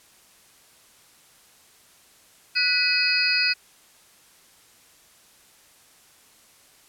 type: tone cluster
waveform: sine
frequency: 1478 / 1977 / 2535 / 4330 / 4865 Hz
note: F#6 / B6 / D#7 / C#8 / D#8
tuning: -2 / +1 / +32 / -41 / -40 cents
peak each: -27 / -31 / -23 / -26 / -24 dBFS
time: 2.55-3.54 s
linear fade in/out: 20 ms
effects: white hiss -55 dBFS RMS until 6.88 s + low-pass 12000 Hz 12 dB/octave